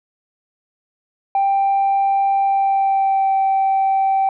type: tone with pitch glide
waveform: sine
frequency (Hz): 787 to 775.7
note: G5 to G5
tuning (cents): +7 to -18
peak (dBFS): -12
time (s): 1.35-4.29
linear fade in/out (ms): 2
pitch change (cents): -25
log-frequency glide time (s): 2.41-3.34
effects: tanh soft clip ceiling -11 dBFS